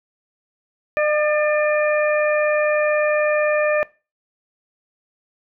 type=harmonic tone with a mistuned harmonic; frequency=603 Hz; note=D5; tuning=46 cents sharp; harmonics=1 / 2 / 3 / 4; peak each=-17 / -27 / -24 / -26 dBFS; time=0.97-3.83 s; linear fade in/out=0 ms; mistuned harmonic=3; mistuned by=-24 cents; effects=noise-tail reverb RT60 0.3 s tail -21 dB re dry